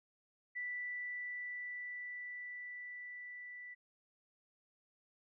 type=tone with level ramp; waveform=sine; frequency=1972 Hz; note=B6; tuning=3 cents flat; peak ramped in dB=-38 to -47 dBFS; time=0.55-3.75 s; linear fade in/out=20 ms; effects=none